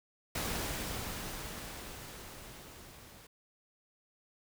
pink noise with level ramp, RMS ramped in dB -35 to -55 dBFS, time 0.35-3.27 s, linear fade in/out 5 ms, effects none

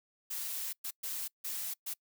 blue noise bursts at uneven times, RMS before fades -38 dBFS, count 5, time 0.3-0.73 / 0.84-0.91 / 1.03-1.28 / 1.44-1.74 / 1.86-1.94 s, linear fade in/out 10 ms, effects noise-tail reverb RT60 0.1 s tail -25 dB re dry

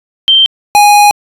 sine / square tone pair in turn, 3136 / 826.3 Hz, G7 / G#5, 0 / -9 cents, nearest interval octave + major seventh, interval 2309 cents, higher first, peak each -3 dBFS, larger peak neither, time 0.28-0.46 / 0.75-1.11 s, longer second, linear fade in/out 0 ms, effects resampled to 32000 Hz

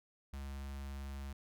square tone with notch filter, 68.8 Hz, C#2, 12 cents flat, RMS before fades -44 dBFS, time 0.33-1.33 s, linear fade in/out 5 ms, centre 420 Hz, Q 1.3, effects none

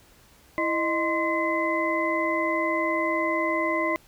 sine tone cluster, 330.8 / 619 / 1043 / 2035 Hz, E4 / D#5 / C6 / C7, +6 / -9 / -6 / -49 cents, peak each -28 dBFS, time 0.58-3.96 s, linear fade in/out 0 ms, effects pink hiss -56 dBFS RMS until 4.07 s

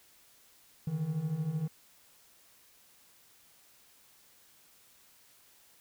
triangle beating tone pair, 146.83 / 159.83 Hz, D3 / D#3, 0 / +47 cents, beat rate 13 Hz, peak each -35 / -30 dBFS, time 0.87-1.68 s, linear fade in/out 5 ms, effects white hiss -62 dBFS RMS until 5.8 s

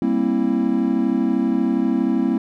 triangle chord, C dominant seventh, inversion second, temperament equal with one note detuned, 196 / 233.1 / 265.7 / 329.6 Hz, G3 / Bb3 / C4 / E4, 0 / 0 / +27 / 0 cents, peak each -23 / -19 / -19 / -21 dBFS, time 0.02-2.38 s, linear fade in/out 2 ms, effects none

